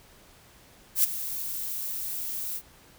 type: noise with ADSR envelope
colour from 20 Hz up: violet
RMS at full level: -19 dBFS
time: 0.95-2.62 s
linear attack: 88 ms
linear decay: 14 ms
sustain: -14 dB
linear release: 61 ms
effects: pink hiss -55 dBFS RMS until 2.98 s